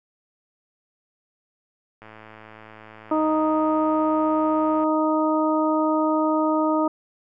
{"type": "click train", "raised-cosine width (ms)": 0.5, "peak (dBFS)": -28, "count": 308, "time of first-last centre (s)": [2.02, 4.837], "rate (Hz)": 109}
{"type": "harmonic tone", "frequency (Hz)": 311.1, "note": "D#4", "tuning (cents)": 0, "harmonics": [1, 2, 3, 4], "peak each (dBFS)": [-21, -24, -26, -27], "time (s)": [3.11, 6.88], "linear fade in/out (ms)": 5}
{"effects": []}